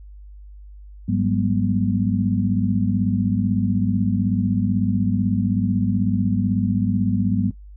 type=tone cluster; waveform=sine; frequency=102.2 / 185.3 / 201.3 / 243.6 Hz; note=G#2 / F#3 / G3 / B3; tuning=-27 / +3 / +46 / -24 cents; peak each=-23 dBFS; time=1.08-7.51 s; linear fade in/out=10 ms; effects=noise-tail reverb RT60 0.1 s tail -18 dB re dry + added 50 Hz sine -38 dBFS peak until 7.76 s